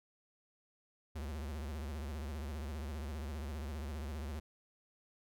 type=tone with vibrato; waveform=square; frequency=73.42 Hz; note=D2; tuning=in tune; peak=-40 dBFS; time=1.15-4.4 s; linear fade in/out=10 ms; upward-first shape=sine; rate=15 Hz; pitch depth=160 cents each way; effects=none